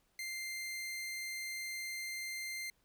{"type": "tone", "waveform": "sawtooth", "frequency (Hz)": 2093, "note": "C7", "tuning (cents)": 0, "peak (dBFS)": -36, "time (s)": [0.19, 2.7], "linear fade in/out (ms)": 2, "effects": ["pink hiss -75 dBFS RMS until 2.84 s"]}